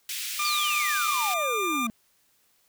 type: high-pass noise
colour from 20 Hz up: pink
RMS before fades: -33 dBFS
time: 0.09-1.34 s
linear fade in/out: 2 ms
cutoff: 2300 Hz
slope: 24 dB/octave
type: tone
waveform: 25% pulse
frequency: 1197 Hz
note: D6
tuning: 33 cents sharp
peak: -22 dBFS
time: 0.39-1.87 s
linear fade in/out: 5 ms
type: exponential sweep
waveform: triangle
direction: down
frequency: 4759 to 214.1 Hz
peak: -27 dBFS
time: 0.45-1.9 s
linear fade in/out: 0 ms
effects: white hiss -66 dBFS RMS until 2.68 s